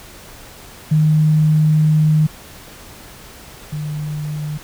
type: tone pair in turn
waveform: sine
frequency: 154.4 / 150.61 Hz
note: D#3 / D3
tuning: -13 / +44 cents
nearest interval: unison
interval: 43 cents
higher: first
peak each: -10 / -21 dBFS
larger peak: first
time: 0.91-2.27 / 3.72-4.58 s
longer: first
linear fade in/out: 10 ms
effects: pink hiss -39 dBFS RMS until 4.63 s